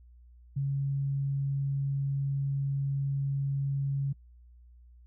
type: tone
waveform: sine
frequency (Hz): 138.59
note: C#3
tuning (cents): 0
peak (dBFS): -27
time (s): 0.56-4.13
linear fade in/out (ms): 10
effects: noise-tail reverb RT60 0.1 s tail -26 dB re dry + added 60 Hz sine -52 dBFS peak until 5.06 s